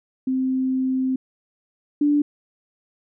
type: tone pair in turn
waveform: sine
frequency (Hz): 260.5 / 292.4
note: C4 / D4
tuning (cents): -7 / -7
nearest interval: major second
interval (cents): 200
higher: second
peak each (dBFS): -19 / -15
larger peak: second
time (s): 0.27-1.16 / 2.01-2.22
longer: first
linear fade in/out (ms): 5
effects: none